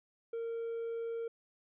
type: tone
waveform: triangle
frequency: 460.6 Hz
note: A#4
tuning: 21 cents flat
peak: -33 dBFS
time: 0.33-1.28 s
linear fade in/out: 5 ms
effects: tanh soft clip ceiling -29 dBFS + resampled to 8000 Hz